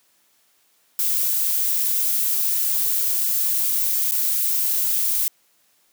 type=noise with dropouts; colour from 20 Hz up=violet; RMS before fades=-21 dBFS; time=0.99-5.28 s; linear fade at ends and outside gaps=1 ms; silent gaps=4.111-4.12 s; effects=white hiss -62 dBFS RMS until 5.92 s + high-pass 150 Hz 12 dB/octave